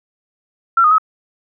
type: tone with pitch steps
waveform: sine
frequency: 1356 / 1236 / 1279 Hz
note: E6 / D#6 / D#6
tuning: +49 / -12 / +47 cents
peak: -8 dBFS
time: 0.77-0.983 s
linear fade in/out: 5 ms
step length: 71 ms
effects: none